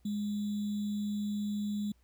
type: tone with sample-and-hold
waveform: sine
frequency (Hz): 207.1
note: G#3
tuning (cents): -5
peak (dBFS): -31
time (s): 0.05-1.92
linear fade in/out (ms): 5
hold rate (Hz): 3675
effects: added 60 Hz sine -64 dBFS peak until 2.03 s + pink hiss -74 dBFS RMS until 2.03 s